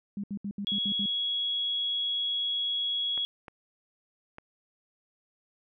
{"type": "tone bursts", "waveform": "sine", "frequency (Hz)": 202, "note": "G#3", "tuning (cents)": -48, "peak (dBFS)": -31, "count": 7, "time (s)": [0.17, 1.059], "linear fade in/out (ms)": 2, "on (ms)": 67, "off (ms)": 70}
{"type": "tone", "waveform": "sine", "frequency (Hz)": 3336, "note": "G#7", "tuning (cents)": 7, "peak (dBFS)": -27, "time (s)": [0.67, 3.25], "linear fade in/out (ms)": 0}
{"type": "clicks", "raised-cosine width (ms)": 0.5, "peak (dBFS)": -28, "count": 3, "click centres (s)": [3.177, 3.482, 4.384]}
{"effects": []}